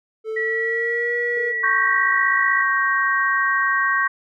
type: tone with pitch glide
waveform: triangle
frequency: 440 to 477.1 Hz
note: A4 to A#4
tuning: 0 to +40 cents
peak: -22 dBFS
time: 0.24-1.54 s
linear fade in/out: 50 ms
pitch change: +140 cents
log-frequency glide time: 0.36-1.15 s
type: tone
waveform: sine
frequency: 1938 Hz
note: B6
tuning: 33 cents flat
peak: -21 dBFS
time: 0.36-2.63 s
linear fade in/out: 10 ms
type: tone with exponential decay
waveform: sine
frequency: 446.7 Hz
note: A4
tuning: 26 cents sharp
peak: -30 dBFS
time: 1.37-2.89 s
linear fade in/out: 1 ms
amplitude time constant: 330 ms
type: chord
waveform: sine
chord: G diminished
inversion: second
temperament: equal with one note detuned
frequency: 1108.7 / 1568 / 1882 Hz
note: Db6 / G6 / Bb6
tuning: 0 / 0 / +16 cents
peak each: -21 dBFS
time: 1.63-4.08 s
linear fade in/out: 10 ms
effects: none